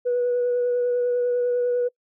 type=tone with vibrato; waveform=sine; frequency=489 Hz; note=B4; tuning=17 cents flat; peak=-18 dBFS; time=0.05-1.89 s; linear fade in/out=20 ms; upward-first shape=sine; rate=10 Hz; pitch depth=13 cents each way; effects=noise-tail reverb RT60 0.1 s tail -25 dB re dry + tanh soft clip ceiling -16 dBFS